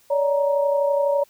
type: tone cluster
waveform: sine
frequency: 567 / 599 / 938 Hz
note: C#5 / D5 / A#5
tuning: +39 / +34 / +11 cents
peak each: -18 / -27 / -27 dBFS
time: 0.1-1.24 s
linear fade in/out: 10 ms
effects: white hiss -57 dBFS RMS until 1.29 s